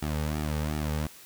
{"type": "tone with flanger", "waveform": "sawtooth", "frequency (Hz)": 76, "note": "D#2", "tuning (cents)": -40, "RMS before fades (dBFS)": -30, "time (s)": [0.02, 1.07], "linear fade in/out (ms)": 5, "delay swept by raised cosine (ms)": [1.9, 3], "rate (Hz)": 2.7, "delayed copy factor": -0.8, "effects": ["white hiss -50 dBFS RMS until 1.25 s"]}